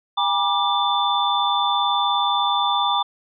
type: tone cluster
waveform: sine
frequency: 806 / 965 / 1182 / 3531 Hz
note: G5 / B5 / D6 / A7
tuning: +48 / -40 / +11 / +5 cents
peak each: -23 dBFS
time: 0.17-3.03 s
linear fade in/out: 10 ms
effects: none